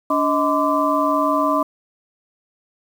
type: tone cluster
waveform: sine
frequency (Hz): 288.1 / 629 / 1022 / 1168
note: D4 / D#5 / C6 / D6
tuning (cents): -33 / +19 / -41 / -10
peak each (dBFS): -21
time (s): 0.1-1.63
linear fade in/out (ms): 5
effects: 7-bit